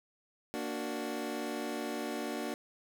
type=chord; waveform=25% pulse; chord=Bb augmented; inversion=none; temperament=equal; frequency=233.1 / 293.7 / 370 Hz; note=Bb3 / D4 / F#4; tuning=0 / 0 / 0 cents; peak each=-36 / -35 / -37 dBFS; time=0.54-2.54 s; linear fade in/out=0 ms; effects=none